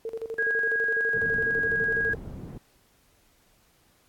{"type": "tone with tremolo", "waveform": "sine", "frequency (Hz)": 451.1, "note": "A4", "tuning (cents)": 43, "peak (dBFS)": -29, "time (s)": [0.05, 2.15], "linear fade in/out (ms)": 2, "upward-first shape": "square", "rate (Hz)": 12, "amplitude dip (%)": 80}
{"type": "tone", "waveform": "sine", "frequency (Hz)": 1643, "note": "G#6", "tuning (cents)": -19, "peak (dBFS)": -23, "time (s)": [0.38, 2.14], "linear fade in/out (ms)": 10}
{"type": "low-pass noise", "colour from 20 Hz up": "white", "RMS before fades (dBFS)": -39, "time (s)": [1.14, 2.58], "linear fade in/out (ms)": 5, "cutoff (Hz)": 220, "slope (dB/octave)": 12}
{"effects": ["pink hiss -63 dBFS RMS until 4.08 s", "AAC 64 kbps"]}